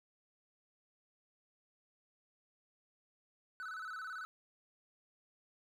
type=tone with vibrato; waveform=triangle; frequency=1396.9 Hz; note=F6; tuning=in tune; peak=-40 dBFS; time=3.6-4.25 s; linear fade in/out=0 ms; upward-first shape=square; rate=18 Hz; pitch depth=120 cents each way; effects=none